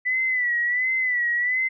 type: tone with vibrato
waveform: sine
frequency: 1980 Hz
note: B6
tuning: 4 cents sharp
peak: -20 dBFS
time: 0.05-1.69 s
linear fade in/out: 20 ms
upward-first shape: sine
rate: 1.4 Hz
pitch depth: 71 cents each way
effects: none